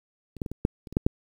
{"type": "clicks", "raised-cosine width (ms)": 3, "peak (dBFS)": [-29, -15, -20, -21, -8, -28, -27, -8, -6], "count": 9, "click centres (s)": [0.367, 0.418, 0.462, 0.516, 0.651, 0.872, 0.926, 0.969, 1.065], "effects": ["8-bit"]}